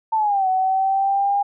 sine exponential two-way sweep, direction down then up, 900 to 747 to 810 Hz, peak -16 dBFS, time 0.12-1.43 s, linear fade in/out 10 ms, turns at 0.48 s, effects none

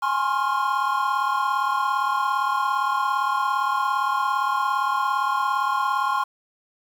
triangle chord, Db major seventh, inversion second, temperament equal with one note detuned, 830.6 / 1046.5 / 1084 / 1396.9 Hz, Ab5 / C6 / Db6 / F6, 0 / 0 / -39 / 0 cents, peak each -25 / -23 / -23 / -27 dBFS, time 0.02-6.24 s, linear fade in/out 10 ms, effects 8-bit

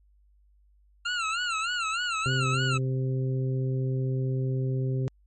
25% pulse tone with vibrato, 1374 Hz, F6, 29 cents flat, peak -23 dBFS, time 1.05-2.78 s, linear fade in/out 10 ms, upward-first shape sine, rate 3.3 Hz, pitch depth 120 cents each way
harmonic tone, 130.81 Hz, C3, in tune, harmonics 1 / 2 / 3 / 4, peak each -25 / -37 / -35 / -43 dBFS, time 2.26-5.08 s, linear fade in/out 0 ms
effects added 50 Hz sine -58 dBFS peak until 5.26 s + MP3 32 kbps

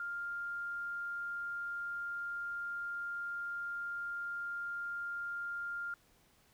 sine tone, 1400 Hz, F6, 4 cents sharp, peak -37 dBFS, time 0-5.94 s, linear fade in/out 2 ms, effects pink hiss -68 dBFS RMS until 6.53 s

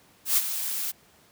blue noise with ADSR envelope, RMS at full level -20 dBFS, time 0.25-0.92 s, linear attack 120 ms, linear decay 37 ms, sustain -10 dB, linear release 19 ms, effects pink hiss -58 dBFS RMS until 1.31 s + high-pass 100 Hz 12 dB/octave

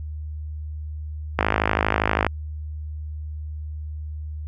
click train, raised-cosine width 0.5 ms, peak -3 dBFS, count 47, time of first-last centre 1.39-2.266 s, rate 52.5 Hz, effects added 76 Hz sine -29 dBFS peak until 4.47 s

